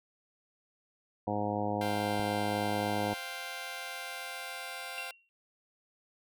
harmonic tone, 103.83 Hz, G#2, in tune, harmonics 1 / 2 / 3 / 4 / 5 / 6 / 7 / 8 / 9, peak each -39 / -37 / -38 / -42 / -37 / -42 / -36 / -40 / -41 dBFS, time 1.27-3.14 s, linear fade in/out 5 ms
10% pulse chord, C suspended fourth, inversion none, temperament just, 523.3 / 697.7 / 784.9 Hz, C5 / F5 / G5, 0 / -2 / +2 cents, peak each -37 / -34 / -35 dBFS, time 1.81-5.11 s, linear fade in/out 2 ms
click, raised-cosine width 5 ms, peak -33 dBFS, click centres 2.197 s
sine tone with exponential decay, 2744 Hz, F7, 31 cents flat, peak -35 dBFS, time 4.98-5.29 s, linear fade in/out 0 ms, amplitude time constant 66 ms
effects none

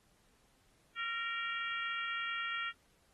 harmonic tone with a mistuned harmonic, 466.2 Hz, A#4, in tune, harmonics 3 / 4 / 5 / 6 / 7, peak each -39 / -41 / -43 / -45 / -46 dBFS, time 0.95-2.73 s, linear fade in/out 50 ms, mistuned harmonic 3, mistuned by -29 cents, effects pink hiss -71 dBFS RMS until 3.13 s + AAC 32 kbps

